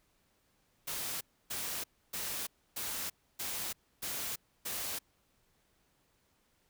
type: noise bursts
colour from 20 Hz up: white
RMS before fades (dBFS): -38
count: 7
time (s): 0.87-4.99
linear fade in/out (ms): 10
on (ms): 340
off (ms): 290
effects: pink hiss -73 dBFS RMS until 6.69 s